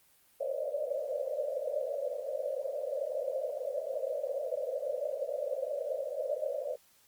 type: band-pass noise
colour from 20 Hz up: white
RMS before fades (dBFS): -35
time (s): 0.4-6.76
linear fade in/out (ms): 10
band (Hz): 510 to 610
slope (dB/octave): 96
effects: white hiss -65 dBFS RMS until 7.07 s + Opus 32 kbps